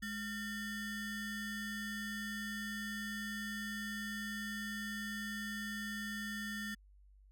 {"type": "ring-modulated tone", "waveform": "square", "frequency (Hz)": 800, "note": "G5", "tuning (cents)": 35, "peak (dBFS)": -37, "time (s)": [0.02, 6.75], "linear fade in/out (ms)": 10, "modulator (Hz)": 1010, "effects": ["added 49 Hz sine -59 dBFS peak until 7.31 s"]}